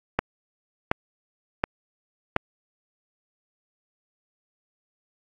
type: click train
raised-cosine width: 0.5 ms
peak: -5 dBFS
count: 4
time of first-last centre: 0.19-2.364 s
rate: 1.38 Hz
effects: AAC 48 kbps